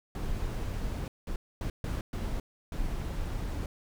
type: noise bursts at uneven times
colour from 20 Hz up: brown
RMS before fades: -33 dBFS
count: 6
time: 0.15-1.08 / 1.27-1.36 / 1.61-1.7 / 1.84-2.01 / 2.13-2.4 / 2.72-3.66 s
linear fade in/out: 2 ms
effects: none